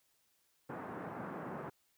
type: band-pass noise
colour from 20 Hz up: pink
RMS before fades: -44 dBFS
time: 0.69-1.7 s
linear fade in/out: 10 ms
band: 140 to 1500 Hz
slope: 24 dB/octave
effects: white hiss -75 dBFS RMS until 1.97 s